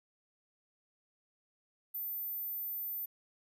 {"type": "tone", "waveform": "sine", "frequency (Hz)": 14080, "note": "A9", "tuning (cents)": 0, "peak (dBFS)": -36, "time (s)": [1.94, 3.06], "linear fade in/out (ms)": 10, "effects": ["12-bit"]}